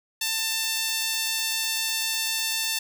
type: tone with high-pass filter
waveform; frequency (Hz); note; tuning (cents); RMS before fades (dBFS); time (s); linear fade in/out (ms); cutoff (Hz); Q
sawtooth; 892; A5; +23; -27; 0.21-2.79; 5; 3400; 0.96
effects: none